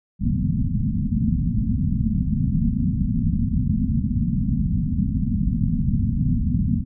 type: low-pass noise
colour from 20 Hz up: white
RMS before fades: -21 dBFS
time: 0.19-6.85 s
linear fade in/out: 50 ms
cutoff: 250 Hz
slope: 96 dB/octave
effects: none